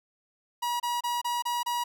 45% pulse tone bursts, 962 Hz, B5, 46 cents flat, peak -27 dBFS, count 6, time 0.62-1.84 s, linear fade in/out 10 ms, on 180 ms, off 28 ms, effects none

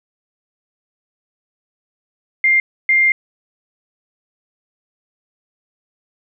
sine tone bursts at uneven times, 2106 Hz, C7, 11 cents sharp, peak -10 dBFS, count 2, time 2.44-2.6 / 2.89-3.12 s, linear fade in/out 2 ms, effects none

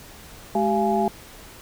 sine tone cluster, 211.7 / 387.9 / 687 / 837 Hz, G#3 / G4 / F5 / G#5, +33 / -18 / -29 / +13 cents, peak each -24 dBFS, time 0.55-1.08 s, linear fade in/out 2 ms, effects pink hiss -44 dBFS RMS until 1.61 s

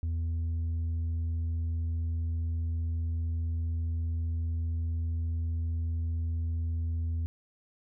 sine tone with tanh clipping, 82.41 Hz, E2, in tune, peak -29 dBFS, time 0.03-7.26 s, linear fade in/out 0 ms, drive 3 dB, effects none

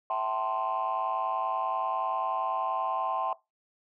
sine chord, A minor seventh, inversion second, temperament equal with one note detuned, 659.3 / 769.6 / 880 / 1046.5 Hz, E5 / G5 / A5 / C6, 0 / -32 / 0 / 0 cents, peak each -33 / -31 / -34 / -30 dBFS, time 0.1-3.33 s, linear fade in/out 2 ms, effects noise-tail reverb RT60 0.2 s tail -19 dB re dry + tanh soft clip ceiling -21 dBFS

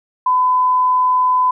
sine tone, 1008 Hz, B5, 35 cents sharp, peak -11 dBFS, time 0.26-1.51 s, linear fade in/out 5 ms, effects none

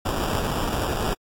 pink noise with sample-and-hold, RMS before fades -25 dBFS, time 0.05-1.14 s, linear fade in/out 10 ms, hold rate 2100 Hz, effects AAC 64 kbps

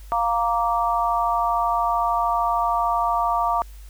sine chord, Bb major, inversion second, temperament just, 699.2 / 932.3 / 1165.4 Hz, F5 / Bb5 / D6, +2 / 0 / -14 cents, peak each -23 dBFS, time 0.12-3.62 s, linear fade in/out 0 ms, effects added 50 Hz sine -38 dBFS peak until 3.89 s + white hiss -53 dBFS RMS until 3.89 s

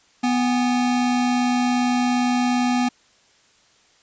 square tone pair together, 246.9 / 818.1 Hz, B3 / G#5, 0 / -26 cents, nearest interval octave + major sixth, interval 2074 cents, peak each -19 / -27 dBFS, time 0.23-2.89 s, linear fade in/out 10 ms, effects white hiss -57 dBFS RMS until 4.02 s + resampled to 16000 Hz

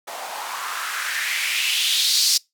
blue noise with band-pass filter sweep, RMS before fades -23 dBFS, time 0.07-2.38 s, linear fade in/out 10 ms, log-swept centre 670 to 5100 Hz, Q 3.2, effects noise-tail reverb RT60 0.2 s tail -25 dB re dry

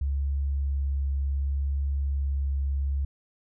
sine tone with vibrato, 69.3 Hz, C#2, in tune, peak -24 dBFS, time 0.01-3.05 s, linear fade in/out 5 ms, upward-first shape triangle, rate 0.68 Hz, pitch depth 11 cents each way, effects none

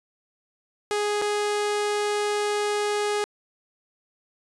sawtooth tone with dropouts, 415.3 Hz, G#4, in tune, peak -19 dBFS, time 0.91-3.24 s, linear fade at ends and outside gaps 0 ms, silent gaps 1.215-1.221 s, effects resampled to 24000 Hz

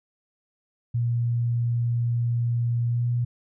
sine tone with pitch glide, 118.7 to 120.71 Hz, A#2 to B2, +32 to -39 cents, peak -21 dBFS, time 0.94-3.25 s, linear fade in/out 10 ms, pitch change +29 cents, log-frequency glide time 2.87-3.08 s, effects none

